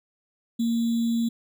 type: tone with sample-and-hold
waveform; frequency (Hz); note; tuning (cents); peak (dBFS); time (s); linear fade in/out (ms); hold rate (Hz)
sine; 231.4; A#3; -13; -21; 0.59-1.29; 10; 3675
effects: none